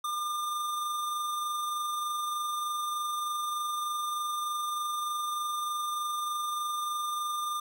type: tone with amplitude modulation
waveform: square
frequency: 1202 Hz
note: D6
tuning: 40 cents sharp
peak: -30 dBFS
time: 0.04-7.6 s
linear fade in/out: 5 ms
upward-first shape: sine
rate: 23.3 Hz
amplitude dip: 25%
effects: none